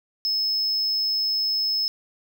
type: tone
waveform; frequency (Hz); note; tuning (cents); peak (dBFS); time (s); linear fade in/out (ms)
triangle; 5200; E8; -24; -20; 0.25-1.88; 0
effects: none